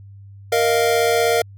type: chord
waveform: square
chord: Bb suspended fourth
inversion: none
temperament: equal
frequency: 466.2 / 622.3 / 698.5 Hz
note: Bb4 / Eb5 / F5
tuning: 0 / 0 / 0 cents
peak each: -18 / -23 / -21 dBFS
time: 0.52-1.42 s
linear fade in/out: 5 ms
effects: added 99 Hz sine -38 dBFS peak until 1.57 s